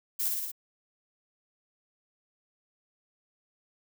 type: noise with echo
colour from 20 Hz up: violet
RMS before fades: -30 dBFS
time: 0.19-0.29 s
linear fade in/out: 10 ms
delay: 57 ms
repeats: 4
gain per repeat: -2 dB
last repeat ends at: 0.518 s
effects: none

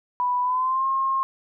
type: tone with pitch glide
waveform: sine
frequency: 987.8 to 1071 Hz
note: B5 to C6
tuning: 0 to +40 cents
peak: -20 dBFS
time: 0.2-1.23 s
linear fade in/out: 0 ms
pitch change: +140 cents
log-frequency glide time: 0.42-0.86 s
effects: none

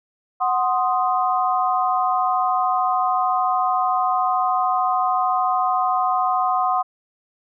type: chord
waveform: sine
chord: C diminished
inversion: second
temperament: equal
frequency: 740 / 1046.5 / 1244.5 Hz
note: Gb5 / C6 / Eb6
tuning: 0 / 0 / 0 cents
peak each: -20 / -22 / -23 dBFS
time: 0.4-6.83 s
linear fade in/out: 20 ms
effects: none

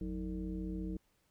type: tone with frequency modulation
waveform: sine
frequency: 183.6 Hz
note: F#3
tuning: 13 cents flat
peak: -36 dBFS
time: 0.01-0.97 s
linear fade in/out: 2 ms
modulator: 134 Hz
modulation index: 1.3
effects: pink hiss -75 dBFS RMS until 1.3 s

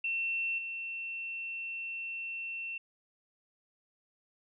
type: tone with level steps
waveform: sine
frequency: 2700 Hz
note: E7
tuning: 41 cents sharp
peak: -30 / -36 dBFS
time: 0.04-2.78 s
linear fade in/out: 5 ms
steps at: 0.58 s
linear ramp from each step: 5 ms
effects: none

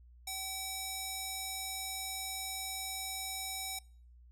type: tone with band-pass filter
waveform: square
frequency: 765 Hz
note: G5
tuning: 42 cents flat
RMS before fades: -40 dBFS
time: 0.27-3.79 s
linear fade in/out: 5 ms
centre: 8600 Hz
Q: 0.84
effects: noise-tail reverb RT60 0.5 s tail -24 dB re dry + added 60 Hz sine -55 dBFS peak until 4.31 s

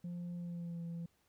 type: tone with pitch glide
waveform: sine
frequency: 174.61 to 168.86 Hz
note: F3 to E3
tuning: 0 to +42 cents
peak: -37 dBFS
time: 0.04-1.06 s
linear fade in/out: 5 ms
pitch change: -58 cents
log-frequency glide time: 0.36-0.83 s
effects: tanh soft clip ceiling -39 dBFS + pink hiss -75 dBFS RMS until 1.28 s

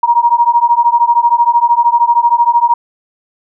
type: beating tone pair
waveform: sine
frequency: 940 / 953 Hz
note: A#5 / A#5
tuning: +14 / +38 cents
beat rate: 13 Hz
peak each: -10 dBFS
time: 0.03-2.74 s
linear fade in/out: 5 ms
effects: none

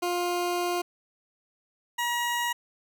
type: tone pair in turn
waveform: 20% pulse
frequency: 352.6 / 955.6 Hz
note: F4 / A#5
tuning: +17 / +43 cents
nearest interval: octave + perfect fourth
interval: 1726 cents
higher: second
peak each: -21 dBFS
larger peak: neither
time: 0.02-0.82 / 1.98-2.53 s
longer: first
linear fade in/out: 10 ms
effects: none

